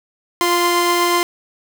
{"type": "tone pair together", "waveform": "sawtooth", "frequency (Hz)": [349.6, 1040.7], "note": ["F4", "C6"], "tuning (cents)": [2, -10], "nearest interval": "octave + perfect fifth", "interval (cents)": 1888, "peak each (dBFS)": -13, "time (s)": [0.41, 1.23], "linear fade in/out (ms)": 0, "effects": ["7-bit"]}